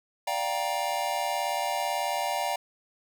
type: chord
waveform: square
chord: G minor seventh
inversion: second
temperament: just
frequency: 588 / 705.6 / 784 / 940.8 Hz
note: D5 / F5 / G5 / Bb5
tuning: +2 / +18 / 0 / +16 cents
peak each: -35 / -33 / -33 / -33 dBFS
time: 0.27-2.56 s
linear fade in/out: 5 ms
effects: none